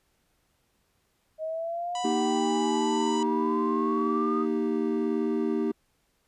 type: exponential sweep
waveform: sine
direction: up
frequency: 626 to 1248 Hz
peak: -29 dBFS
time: 1.38-4.46 s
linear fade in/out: 50 ms
type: harmonic tone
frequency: 987.8 Hz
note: B5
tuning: in tune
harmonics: 1 / 2 / 3 / 4 / 5 / 6 / 7 / 8 / 9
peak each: -36 / -47 / -39 / -46 / -49 / -50 / -42 / -52 / -56 dBFS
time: 1.95-3.23 s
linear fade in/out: 2 ms
type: chord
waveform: triangle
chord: Eb major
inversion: second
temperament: equal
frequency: 233.1 / 311.1 / 392 Hz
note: Bb3 / Eb4 / G4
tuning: 0 / 0 / 0 cents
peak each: -27 dBFS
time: 2.04-5.72 s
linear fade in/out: 10 ms
effects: pink hiss -71 dBFS RMS until 6.27 s + resampled to 32000 Hz